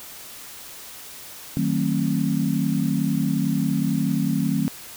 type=chord; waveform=sine; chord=D# diminished seventh; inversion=none; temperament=just; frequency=155.56 / 186.68 / 224 / 268.8 Hz; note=D#3 / F#3 / A3 / C4; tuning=0 / +16 / +31 / +47 cents; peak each=-25 dBFS; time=1.57-4.68 s; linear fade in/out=0 ms; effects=white hiss -40 dBFS RMS until 4.96 s